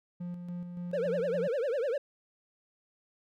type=tone with tremolo; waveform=triangle; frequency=176 Hz; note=F3; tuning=14 cents sharp; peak=-33 dBFS; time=0.2-1.48 s; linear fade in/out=10 ms; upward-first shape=square; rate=3.5 Hz; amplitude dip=40%
type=tone with vibrato; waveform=triangle; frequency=515 Hz; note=C5; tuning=28 cents flat; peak=-26 dBFS; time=0.93-1.98 s; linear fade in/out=5 ms; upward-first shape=triangle; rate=10 Hz; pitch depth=290 cents each way
effects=none